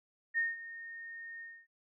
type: tone with ADSR envelope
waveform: sine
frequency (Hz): 1840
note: A#6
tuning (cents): -23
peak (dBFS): -27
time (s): 0.34-1.67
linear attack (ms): 38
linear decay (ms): 180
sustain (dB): -16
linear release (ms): 260
effects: none